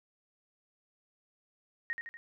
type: tone with echo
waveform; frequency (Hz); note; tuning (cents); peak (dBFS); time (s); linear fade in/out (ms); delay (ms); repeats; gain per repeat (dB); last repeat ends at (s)
sine; 1864.7; A#6; 0; -31; 1.9-1.93; 0; 80; 3; -5; 2.17
effects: none